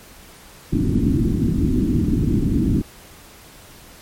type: low-pass noise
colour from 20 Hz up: white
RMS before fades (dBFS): -18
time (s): 0.72-2.82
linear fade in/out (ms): 10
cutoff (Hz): 320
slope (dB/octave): 48
effects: pink hiss -44 dBFS RMS until 4.01 s + MP3 64 kbps